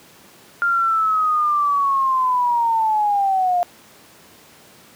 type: linear sweep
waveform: sine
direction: down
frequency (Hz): 1403 to 698.5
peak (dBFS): -15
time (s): 0.62-3.63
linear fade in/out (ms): 0
effects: pink hiss -47 dBFS RMS until 4.95 s + high-pass 150 Hz 12 dB/octave